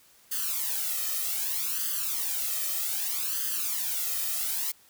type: noise with flanger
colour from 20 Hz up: blue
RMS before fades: -30 dBFS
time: 0.31-4.72 s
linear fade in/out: 10 ms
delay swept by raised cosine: 0.63 to 1.63 ms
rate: 0.64 Hz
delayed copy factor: +1
effects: white hiss -59 dBFS RMS until 4.89 s